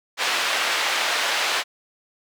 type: band-pass noise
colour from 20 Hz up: white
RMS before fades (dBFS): -23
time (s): 0.17-1.64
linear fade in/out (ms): 50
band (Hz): 620 to 3300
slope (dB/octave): 12
effects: none